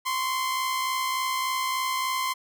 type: tone pair together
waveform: sawtooth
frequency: 1036.6 / 1100 Hz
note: C6 / C#6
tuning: -16 / -14 cents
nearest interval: minor second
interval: 102 cents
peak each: -22 / -31 dBFS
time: 0.05-2.34 s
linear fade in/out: 20 ms
effects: none